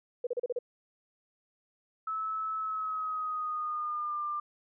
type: tone bursts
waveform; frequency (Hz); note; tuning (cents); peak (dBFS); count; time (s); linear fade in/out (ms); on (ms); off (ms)
sine; 487.9; B4; -21; -28; 6; 0.24-0.589; 5; 29; 35
type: tone with pitch glide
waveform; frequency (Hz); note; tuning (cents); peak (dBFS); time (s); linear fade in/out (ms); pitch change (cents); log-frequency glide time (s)
sine; 1301 to 1193; E6 to D6; -23 to +27; -31; 2.07-4.4; 5; -150; 2.56-4.24
effects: none